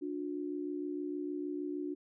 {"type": "tone pair together", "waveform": "sine", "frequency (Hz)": [293.7, 360.2], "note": ["D4", "F#4"], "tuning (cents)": [0, -46], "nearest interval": "major third", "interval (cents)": 354, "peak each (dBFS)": [-37, -39], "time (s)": [0.01, 1.95], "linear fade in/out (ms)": 20, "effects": []}